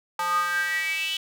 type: tone with high-pass filter sweep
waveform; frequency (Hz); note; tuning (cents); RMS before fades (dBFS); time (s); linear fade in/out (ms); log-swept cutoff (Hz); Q
square; 175.5; F3; +9; -26; 0.19-1.17; 2; 1000 to 3100; 8.6
effects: none